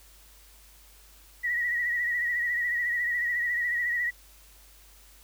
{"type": "tone with vibrato", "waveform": "sine", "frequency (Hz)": 1922, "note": "B6", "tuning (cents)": -48, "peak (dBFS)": -25, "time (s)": [1.43, 4.11], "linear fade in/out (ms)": 20, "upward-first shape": "sine", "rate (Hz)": 14, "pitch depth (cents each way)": 47, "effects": ["added 50 Hz sine -55 dBFS peak until 5.23 s", "white hiss -56 dBFS RMS until 5.23 s"]}